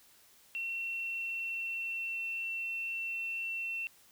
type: tone with pitch glide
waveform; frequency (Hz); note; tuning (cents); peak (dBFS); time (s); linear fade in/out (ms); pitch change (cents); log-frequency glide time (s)
sine; 2717 to 2701; F7 to E7; -48 to +42; -34; 0.55-3.87; 0; -10; 0.83-2.23
effects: white hiss -62 dBFS RMS until 4.11 s